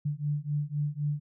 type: beating tone pair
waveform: sine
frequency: 145.2 / 149.1 Hz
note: D3 / D3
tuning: -19 / +27 cents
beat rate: 3.9 Hz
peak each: -31 dBFS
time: 0.05-1.2 s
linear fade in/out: 10 ms
effects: none